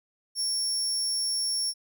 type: tone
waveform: 30% pulse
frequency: 5480 Hz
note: F8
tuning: 34 cents flat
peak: -22 dBFS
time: 0.35-1.74 s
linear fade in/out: 50 ms
effects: none